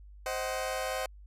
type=chord; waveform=sawtooth; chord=C diminished; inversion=none; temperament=just; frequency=523.3 / 627.9 / 753.5 Hz; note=C5 / Eb5 / Gb5; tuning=0 / +16 / +31 cents; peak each=-31 / -33 / -33 dBFS; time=0.26-1.06 s; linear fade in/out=2 ms; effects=added 50 Hz sine -48 dBFS peak until 1.26 s + resampled to 32000 Hz